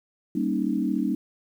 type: chord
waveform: sine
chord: Eb dominant seventh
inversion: first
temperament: equal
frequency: 196 / 233.1 / 277.2 / 311.1 Hz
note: G3 / Bb3 / Db4 / Eb4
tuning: 0 / 0 / 0 / 0 cents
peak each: -28 dBFS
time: 0.35-1.15 s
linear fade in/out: 5 ms
effects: 9-bit